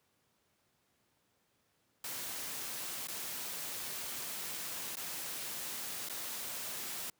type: noise with dropouts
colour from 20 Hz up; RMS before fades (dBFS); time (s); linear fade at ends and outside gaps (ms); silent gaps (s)
white; -41; 2.04-7.1; 2; 3.072-3.084 / 4.956-4.969 / 6.088-6.096
effects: pink hiss -75 dBFS RMS until 7.19 s + high-pass 100 Hz 12 dB/octave